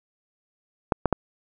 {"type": "clicks", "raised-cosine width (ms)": 1, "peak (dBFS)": -5, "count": 3, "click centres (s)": [0.922, 1.057, 1.127], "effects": []}